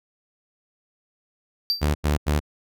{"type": "tone with exponential decay", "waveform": "triangle", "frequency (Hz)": 4678, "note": "D8", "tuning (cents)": -8, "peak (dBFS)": -15, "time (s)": [1.7, 1.88], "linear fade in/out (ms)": 0, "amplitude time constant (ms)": 39}
{"type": "tone bursts", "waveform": "sawtooth", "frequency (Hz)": 74.5, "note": "D2", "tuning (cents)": 25, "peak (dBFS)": -15, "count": 3, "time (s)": [1.81, 2.402], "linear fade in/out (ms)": 20, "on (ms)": 140, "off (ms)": 86}
{"effects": []}